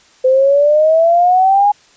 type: exponential sweep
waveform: sine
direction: up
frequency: 511 to 830.6 Hz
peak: -7 dBFS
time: 0.24-1.72 s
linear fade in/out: 10 ms
effects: white hiss -48 dBFS RMS until 1.96 s + resampled to 16000 Hz